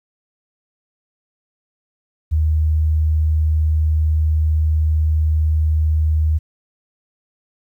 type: tone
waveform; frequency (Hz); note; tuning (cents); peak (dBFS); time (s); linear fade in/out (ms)
sine; 77.78; D#2; 0; -13; 2.31-6.39; 20
effects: 9-bit